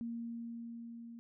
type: tone with level ramp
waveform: sine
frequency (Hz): 232.9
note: A#3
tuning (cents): -1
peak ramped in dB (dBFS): -37 to -47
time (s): 0.01-1.19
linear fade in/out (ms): 0
effects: none